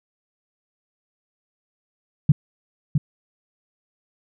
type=tone with echo; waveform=sine; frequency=147.1 Hz; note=D3; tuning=3 cents sharp; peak=-8 dBFS; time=2.29-2.32 s; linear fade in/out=5 ms; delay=660 ms; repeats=1; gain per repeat=-6 dB; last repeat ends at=2.98 s; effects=none